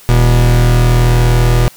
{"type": "tone pair together", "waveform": "45% pulse", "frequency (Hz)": [40.31, 120.8], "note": ["E1", "B2"], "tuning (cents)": [-38, -38], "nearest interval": "octave + perfect fifth", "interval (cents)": 1900, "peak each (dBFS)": -10, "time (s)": [0.09, 1.68], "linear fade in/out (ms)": 0, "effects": ["white hiss -40 dBFS RMS until 1.76 s"]}